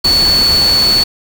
sine tone in noise, 4435 Hz, C#8, in tune, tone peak -8 dBFS, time 0.04-1.04 s, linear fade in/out 10 ms, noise pink, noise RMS -19 dBFS, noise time 0.04-1.04 s, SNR +8 dB, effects none

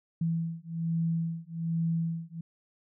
sine beating tone pair, 164.81 / 166.01 Hz, E3 / E3, 0 / +13 cents, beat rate 1.2 Hz, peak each -31 dBFS, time 0.21-2.41 s, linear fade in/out 5 ms, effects none

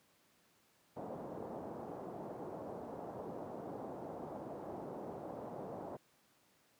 white low-pass noise, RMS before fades -45 dBFS, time 0.96-5.97 s, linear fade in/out 10 ms, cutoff 760 Hz, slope 24 dB/octave, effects pink hiss -71 dBFS RMS until 6.79 s + high-pass 150 Hz 12 dB/octave

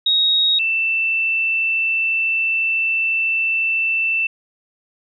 sine tone pair in turn, 3770 / 2666 Hz, A#7 / E7, +19 / +19 cents, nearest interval tritone, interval 600 cents, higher first, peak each -13 / -16 dBFS, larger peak first, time 0.06-0.59 / 0.59-4.27 s, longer second, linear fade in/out 5 ms, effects none

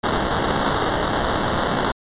white noise with sample-and-hold, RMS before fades -21 dBFS, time 0.03-1.92 s, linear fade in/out 10 ms, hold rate 2450 Hz, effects resampled to 8000 Hz

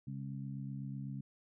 harmonic tone, 68 Hz, C#2, 33 cents flat, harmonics 2 / 3 / 4, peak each -41 / -45 / -50 dBFS, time 0.07-1.21 s, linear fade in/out 5 ms, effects none

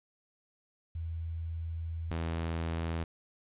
sine / sawtooth tone pair in turn, 82.41 / 82.41 Hz, E2 / E2, 0 / 0 cents, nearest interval unison, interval 0 cents, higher neither, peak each -34 / -28 dBFS, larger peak second, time 0.95-2.11 / 2.11-3.04 s, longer first, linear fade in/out 5 ms, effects resampled to 8000 Hz + 11-bit

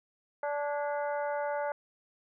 harmonic tone with a mistuned harmonic, 290.5 Hz, D4, 19 cents flat, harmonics 2 / 3 / 4 / 5 / 6 / 7, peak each -32 / -35 / -46 / -41 / -49 / -50 dBFS, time 0.43-1.72 s, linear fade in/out 2 ms, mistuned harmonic 6, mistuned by -92 cents, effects none

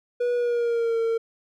triangle tone with pitch glide, 485.9 to 456 Hz, B4 to A#4, -28 to -38 cents, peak -19 dBFS, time 0.2-1.18 s, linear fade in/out 10 ms, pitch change -110 cents, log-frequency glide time 0.34-0.99 s, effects none

